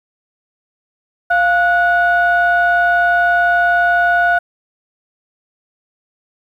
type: tone pair together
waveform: sine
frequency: 698.6 / 1467 Hz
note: F5 / F#6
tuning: 0 / -15 cents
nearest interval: octave + minor second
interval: 1285 cents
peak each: -12 dBFS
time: 1.3-4.39 s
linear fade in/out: 10 ms
effects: tanh soft clip ceiling -5 dBFS + 8-bit